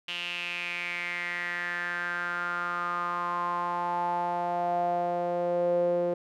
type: tone with band-pass filter sweep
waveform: sawtooth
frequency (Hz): 174.9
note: F3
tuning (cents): +3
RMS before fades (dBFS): -30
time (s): 0.08-6.14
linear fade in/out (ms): 5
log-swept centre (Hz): 2900 to 470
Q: 6.4
effects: none